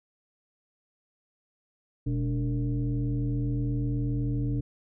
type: tone with frequency modulation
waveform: sine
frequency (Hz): 123.1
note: B2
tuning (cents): -5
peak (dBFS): -25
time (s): 2.06-4.61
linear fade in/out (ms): 10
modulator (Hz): 167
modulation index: 0.97
effects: none